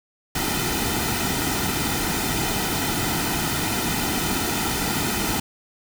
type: noise with comb filter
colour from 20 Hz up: pink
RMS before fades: -24 dBFS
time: 0.35-5.4 s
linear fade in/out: 5 ms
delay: 1.8 ms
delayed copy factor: -0.65
effects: none